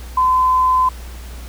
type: tone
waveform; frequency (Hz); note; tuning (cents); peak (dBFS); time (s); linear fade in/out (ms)
sine; 1022; C6; -41; -11; 0.17-0.89; 5
effects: added 60 Hz sine -30 dBFS peak until 1.48 s + pink hiss -40 dBFS RMS until 1.48 s